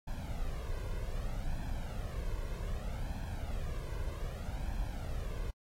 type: noise with flanger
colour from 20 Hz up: brown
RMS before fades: -37 dBFS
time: 0.07-5.51 s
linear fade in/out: 10 ms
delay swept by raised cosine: 1.2 to 1.98 ms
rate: 0.64 Hz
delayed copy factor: +0.65
effects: AAC 48 kbps